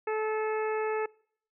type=harmonic tone; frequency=433.8 Hz; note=A4; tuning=25 cents flat; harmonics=1 / 2 / 3 / 4 / 5 / 6; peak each=-29 / -35 / -39 / -41 / -43 / -45 dBFS; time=0.07-1.06 s; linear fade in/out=5 ms; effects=noise-tail reverb RT60 0.6 s tail -24 dB re dry